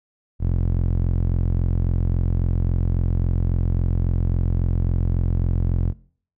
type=tone with band-pass filter; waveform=sawtooth; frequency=43.65 Hz; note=F1; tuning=in tune; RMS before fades=-20 dBFS; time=0.39-5.94 s; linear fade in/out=50 ms; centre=91 Hz; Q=1; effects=noise-tail reverb RT60 0.5 s tail -21 dB re dry